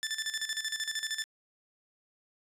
15% pulse tone with tremolo, 1760 Hz, A6, in tune, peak -24 dBFS, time 0.03-1.24 s, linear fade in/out 0 ms, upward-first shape square, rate 13 Hz, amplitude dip 70%, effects resampled to 32000 Hz

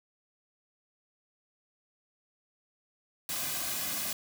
white noise with comb filter, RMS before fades -34 dBFS, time 3.29-4.13 s, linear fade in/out 2 ms, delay 2.2 ms, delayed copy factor -0.7, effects none

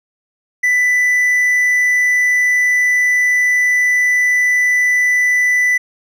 triangle tone, 1987 Hz, B6, 10 cents sharp, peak -9 dBFS, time 0.63-5.78 s, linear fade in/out 10 ms, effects none

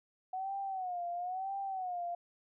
sine tone with vibrato, 740 Hz, F#5, in tune, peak -35 dBFS, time 0.33-2.15 s, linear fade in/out 5 ms, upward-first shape sine, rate 1 Hz, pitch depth 110 cents each way, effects none

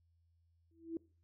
sine tone with exponential growth, 329.6 Hz, E4, in tune, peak -34 dBFS, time 0.71-0.97 s, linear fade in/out 2 ms, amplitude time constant 55 ms, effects noise-tail reverb RT60 0.4 s tail -22 dB re dry + added 84 Hz sine -70 dBFS peak until 1.23 s

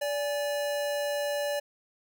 square tone pair together, 580 / 830 Hz, D5 / G#5, -22 / -1 cents, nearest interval tritone, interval 621 cents, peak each -29 / -40 dBFS, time 0.01-1.6 s, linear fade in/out 10 ms, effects none

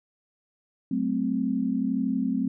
sine chord, F# diminished, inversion none, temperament equal with one note detuned, 188.12 / 220 / 261.6 Hz, F#3 / A3 / C4, +29 / 0 / 0 cents, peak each -30 / -28 / -26 dBFS, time 0.91-2.48 s, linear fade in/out 5 ms, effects none

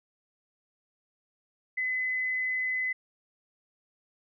sine tone, 2022 Hz, B6, 40 cents sharp, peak -27 dBFS, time 1.77-2.93 s, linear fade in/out 10 ms, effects none

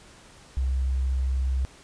sine tone, 65.41 Hz, C2, in tune, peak -22 dBFS, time 0.57-1.65 s, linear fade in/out 0 ms, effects pink hiss -51 dBFS RMS until 1.83 s + resampled to 22050 Hz

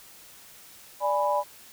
sine chord, G# diminished, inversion second, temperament equal, 587.3 / 830.6 / 987.8 Hz, D5 / G#5 / B5, 0 / 0 / 0 cents, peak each -26 / -28 / -26 dBFS, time 1-1.44 s, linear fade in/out 50 ms, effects white hiss -50 dBFS RMS until 1.72 s

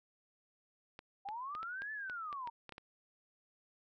clicks, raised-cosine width 0.3 ms, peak -32 dBFS, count 11, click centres 0.991 / 1.288 / 1.551 / 1.63 / 1.82 / 2.098 / 2.328 / 2.474 / 2.693 / 2.723 / 2.781 s
sine linear two-way sweep, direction up then down, 765 to 1760 to 911 Hz, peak -40 dBFS, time 1.25-2.5 s, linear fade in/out 10 ms, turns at 1.92 s
effects none

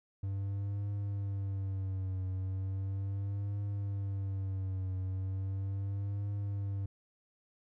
triangle tone with vibrato, 97.4 Hz, G2, 11 cents flat, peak -31 dBFS, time 0.23-6.86 s, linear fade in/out 5 ms, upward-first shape triangle, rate 0.37 Hz, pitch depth 73 cents each way, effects none

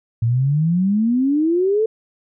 sine exponential sweep, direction up, 111.7 to 451.5 Hz, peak -14 dBFS, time 0.22-1.86 s, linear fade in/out 5 ms, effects none

